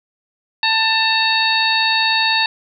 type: harmonic tone with a mistuned harmonic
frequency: 890 Hz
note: A5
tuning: 20 cents sharp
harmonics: 1 / 2 / 3 / 4 / 5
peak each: -20 / -20 / -20 / -20 / -20 dBFS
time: 0.63-2.46 s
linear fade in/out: 2 ms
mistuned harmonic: 4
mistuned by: +88 cents
effects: none